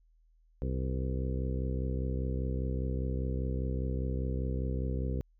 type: harmonic tone with a mistuned harmonic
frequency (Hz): 65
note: C2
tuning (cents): -11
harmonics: 1 / 2 / 3 / 4 / 5 / 6 / 7 / 8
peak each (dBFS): -32 / -36 / -41 / -42 / -47 / -44 / -45 / -46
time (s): 0.62-5.21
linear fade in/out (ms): 0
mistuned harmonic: 8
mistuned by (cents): -37
effects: added 40 Hz sine -62 dBFS peak until 5.39 s